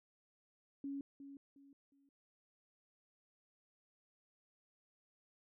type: tone with echo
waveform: sine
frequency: 278.2 Hz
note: C#4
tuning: 6 cents sharp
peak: -40 dBFS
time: 0.84-1.01 s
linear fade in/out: 2 ms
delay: 360 ms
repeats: 3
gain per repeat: -10 dB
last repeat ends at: 2.09 s
effects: none